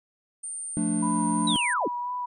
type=tone; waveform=sine; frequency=8920 Hz; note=C#9; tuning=10 cents sharp; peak=-32 dBFS; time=0.43-1.74 s; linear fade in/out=10 ms
type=chord; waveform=triangle; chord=D minor; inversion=first; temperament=equal; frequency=174.61 / 220 / 293.7 Hz; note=F3 / A3 / D4; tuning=0 / 0 / 0 cents; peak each=-28 / -25 / -26 dBFS; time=0.77-1.56 s; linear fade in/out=0 ms
type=tone with vibrato; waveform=sine; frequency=980 Hz; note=B5; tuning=14 cents flat; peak=-28 dBFS; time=1.02-2.26 s; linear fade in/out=10 ms; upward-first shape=sine; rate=2.9 Hz; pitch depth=20 cents each way
type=linear sweep; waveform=sine; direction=down; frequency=3977 to 222.8 Hz; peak=-24 dBFS; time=1.47-1.88 s; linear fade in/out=5 ms
effects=none